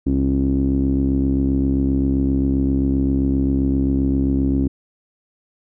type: tone with low-pass filter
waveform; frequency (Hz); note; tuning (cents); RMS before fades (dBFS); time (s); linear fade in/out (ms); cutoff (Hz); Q
sawtooth; 67.6; C#2; -43; -18; 0.06-4.68; 10; 290; 7.8
effects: none